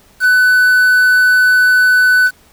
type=tone with quantisation; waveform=triangle; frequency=1499 Hz; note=F#6; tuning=22 cents sharp; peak=-5 dBFS; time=0.2-2.31 s; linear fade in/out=50 ms; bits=5; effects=pink hiss -48 dBFS RMS until 2.52 s